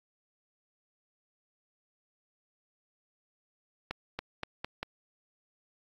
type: accelerating click train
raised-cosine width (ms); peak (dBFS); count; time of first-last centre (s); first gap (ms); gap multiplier
0.3; -18; 5; 3.91-4.83; 280; 0.87
effects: AAC 48 kbps